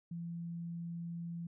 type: tone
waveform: sine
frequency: 169.6 Hz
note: E3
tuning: 50 cents sharp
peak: -39 dBFS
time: 0.11-1.47 s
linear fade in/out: 5 ms
effects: none